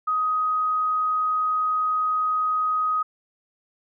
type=tone; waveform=sine; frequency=1255 Hz; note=D#6; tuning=15 cents sharp; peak=-20 dBFS; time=0.07-3.03 s; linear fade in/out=10 ms; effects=none